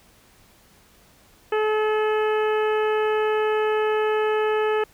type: harmonic tone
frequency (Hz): 429.8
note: A4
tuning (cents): -41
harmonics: 1 / 2 / 3 / 4 / 5 / 6 / 7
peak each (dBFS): -20 / -28 / -30 / -32 / -40 / -36 / -40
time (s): 1.52-4.84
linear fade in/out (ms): 5
effects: pink hiss -55 dBFS RMS until 4.93 s